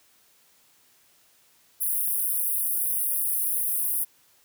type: high-pass noise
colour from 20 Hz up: pink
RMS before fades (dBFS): -26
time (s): 1.8-4.05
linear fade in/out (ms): 20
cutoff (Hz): 9600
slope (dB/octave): 96
effects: white hiss -61 dBFS RMS until 4.44 s + high-pass 60 Hz 12 dB/octave